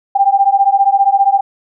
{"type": "beating tone pair", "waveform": "sine", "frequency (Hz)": [784, 799], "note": ["G5", "G5"], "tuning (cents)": [0, 33], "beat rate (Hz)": 15, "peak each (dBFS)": -11, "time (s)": [0.15, 1.41], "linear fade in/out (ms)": 10, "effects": []}